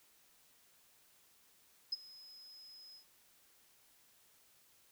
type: tone with ADSR envelope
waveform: sine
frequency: 5090 Hz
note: D#8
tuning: 39 cents sharp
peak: -31 dBFS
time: 1.92-3.05 s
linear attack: 8 ms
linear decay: 26 ms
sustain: -22 dB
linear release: 97 ms
effects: white hiss -68 dBFS RMS until 4.91 s